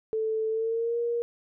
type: tone with pitch glide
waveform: sine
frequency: 440 to 471.6 Hz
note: A4 to A#4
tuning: 0 to +20 cents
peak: -25 dBFS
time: 0.13-1.22 s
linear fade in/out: 0 ms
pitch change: +120 cents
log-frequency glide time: 0.49-0.98 s
effects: none